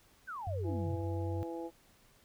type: exponential sweep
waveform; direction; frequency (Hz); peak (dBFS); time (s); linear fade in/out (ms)
sine; down; 1613 to 80; -39; 0.27-1.04; 20
type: tone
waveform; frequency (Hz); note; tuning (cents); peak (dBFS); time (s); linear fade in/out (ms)
sine; 94; F#2; +28; -34; 0.47-1.43; 0
type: harmonic tone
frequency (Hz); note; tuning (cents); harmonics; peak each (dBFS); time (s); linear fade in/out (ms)
167.1; E3; +24; 2 / 3 / 4 / 5; -40 / -43 / -50 / -47; 0.63-1.71; 50
effects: pink hiss -65 dBFS RMS until 2.24 s